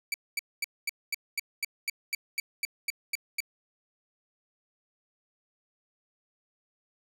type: tone bursts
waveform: sawtooth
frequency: 2306 Hz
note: D7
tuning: 32 cents flat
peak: -24 dBFS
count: 14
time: 0.12-3.404 s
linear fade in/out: 2 ms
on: 21 ms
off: 230 ms
effects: none